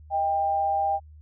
sine tone pair together, 630 / 793.8 Hz, D#5 / G5, +21 / +22 cents, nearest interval major third, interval 401 cents, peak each -30 / -22 dBFS, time 0.1-1 s, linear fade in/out 50 ms, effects added 76 Hz sine -45 dBFS peak until 1.21 s

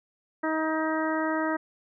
harmonic tone, 315.9 Hz, D#4, 26 cents sharp, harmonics 1 / 2 / 3 / 4 / 5 / 6, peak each -28 / -31 / -33 / -34 / -35 / -36 dBFS, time 0.43-1.57 s, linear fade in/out 10 ms, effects none

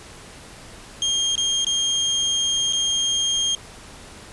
30% pulse tone with dropouts, 3215 Hz, G7, 43 cents sharp, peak -16 dBFS, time 1.02-3.55 s, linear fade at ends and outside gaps 1 ms, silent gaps 1.355-1.378 / 1.647-1.667 / 2.726-2.732 s, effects pink hiss -42 dBFS RMS until 4.32 s + resampled to 24000 Hz

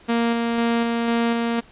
sawtooth tone with tremolo, 233.1 Hz, A#3, in tune, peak -14 dBFS, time 0.08-1.61 s, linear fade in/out 20 ms, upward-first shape square, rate 2 Hz, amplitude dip 25%, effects pink hiss -50 dBFS RMS until 1.71 s + resampled to 8000 Hz

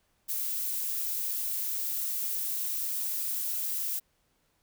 violet noise, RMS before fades -32 dBFS, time 0.28-4 s, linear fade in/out 20 ms, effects pink hiss -72 dBFS RMS until 4.62 s

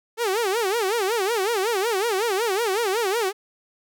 sawtooth tone with vibrato, 422 Hz, G#4, 28 cents sharp, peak -17 dBFS, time 0.17-3.33 s, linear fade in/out 50 ms, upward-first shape sine, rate 5.4 Hz, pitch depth 220 cents each way, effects none

